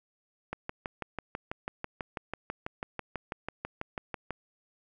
click train, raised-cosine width 0.5 ms, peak -19 dBFS, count 24, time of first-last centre 0.53-4.307 s, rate 6.09 Hz, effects none

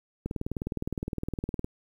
click train, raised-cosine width 3 ms, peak -18 dBFS, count 28, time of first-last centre 0.26-1.645 s, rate 19.5 Hz, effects 9-bit

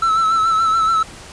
triangle tone with vibrato, 1318.5 Hz, E6, in tune, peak -11 dBFS, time 0.02-1.03 s, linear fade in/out 5 ms, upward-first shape sine, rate 7 Hz, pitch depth 39 cents each way, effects pink hiss -37 dBFS RMS until 1.32 s + resampled to 22050 Hz

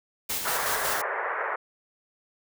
white noise with tremolo, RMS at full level -29 dBFS, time 0.29-1.02 s, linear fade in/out 10 ms, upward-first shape square, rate 5.4 Hz, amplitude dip 35%
white band-pass noise, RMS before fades -30 dBFS, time 0.45-1.56 s, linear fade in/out 5 ms, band 420 to 1900 Hz, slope 48 dB/octave
effects none

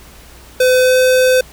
square tone with pitch glide, 508 to 511.2 Hz, B4 to C5, +49 to -40 cents, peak -9 dBFS, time 0.6-1.41 s, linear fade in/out 5 ms, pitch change +11 cents, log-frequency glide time 0.82-0.97 s, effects added 60 Hz sine -42 dBFS peak until 1.52 s + pink hiss -41 dBFS RMS until 1.52 s

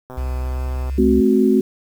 click train, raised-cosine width 1 ms, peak -21 dBFS, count 103, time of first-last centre 0.1-0.897 s, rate 128 Hz
sine tone with pitch glide, 65.41 to 66.71 Hz, C2 to C2, 0 to +34 cents, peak -20 dBFS, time 0.17-1.21 s, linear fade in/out 10 ms, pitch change +34 cents, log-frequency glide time 0.48-0.63 s
sine chord, F# diminished, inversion first, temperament equal with one note detuned, 215.8 / 261.6 / 370 Hz, A3 / C4 / F#4, -33 / 0 / 0 cents, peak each -16 dBFS, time 0.98-1.61 s, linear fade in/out 5 ms
effects 7-bit

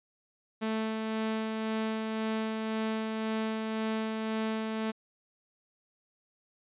sawtooth tone with tremolo, 220 Hz, A3, in tune, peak -25 dBFS, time 0.61-4.92 s, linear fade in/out 20 ms, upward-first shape sine, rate 1.9 Hz, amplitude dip 30%, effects resampled to 8000 Hz

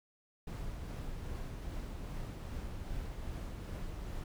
brown noise with tremolo, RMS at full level -40 dBFS, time 0.47-4.24 s, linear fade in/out 5 ms, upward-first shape triangle, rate 2.5 Hz, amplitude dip 30%, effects none

